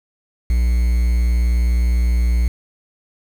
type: tone with quantisation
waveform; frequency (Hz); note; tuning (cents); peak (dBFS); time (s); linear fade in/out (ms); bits
triangle; 59.6; A#1; +39; -11; 0.5-2.48; 0; 6
effects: none